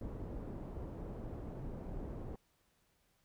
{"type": "low-pass noise", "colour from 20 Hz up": "pink", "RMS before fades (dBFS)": -44, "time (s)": [0.01, 2.36], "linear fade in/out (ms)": 5, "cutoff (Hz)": 520, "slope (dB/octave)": 12, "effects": ["pink hiss -75 dBFS RMS until 3.24 s"]}